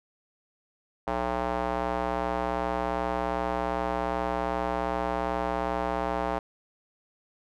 square tone with band-pass filter, 61.3 Hz, B1, 12 cents flat, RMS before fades -29 dBFS, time 1.07-6.39 s, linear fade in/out 5 ms, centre 800 Hz, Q 1.8, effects none

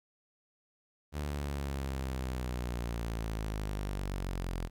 sawtooth linear sweep, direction down, 74.2 to 42.36 Hz, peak -30 dBFS, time 1.12-4.7 s, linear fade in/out 50 ms, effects 12-bit

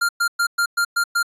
square tone bursts, 1396.9 Hz, F6, in tune, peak -17 dBFS, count 7, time 0.01-1.23 s, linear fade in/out 10 ms, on 80 ms, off 110 ms, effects resampled to 32000 Hz

